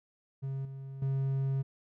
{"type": "tone with level steps", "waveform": "triangle", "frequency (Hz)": 135.3, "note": "C#3", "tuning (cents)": -42, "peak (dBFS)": [-31, -38, -26], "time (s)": [0.42, 1.63], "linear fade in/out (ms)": 20, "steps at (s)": [0.65, 1.02], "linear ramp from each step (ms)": 2, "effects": []}